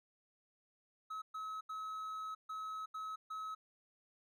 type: tone bursts at uneven times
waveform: triangle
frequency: 1285 Hz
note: E6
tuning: 45 cents flat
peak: -39 dBFS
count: 6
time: 1.1-1.22 / 1.34-1.61 / 1.69-2.35 / 2.49-2.86 / 2.94-3.16 / 3.3-3.55 s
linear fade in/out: 10 ms
effects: none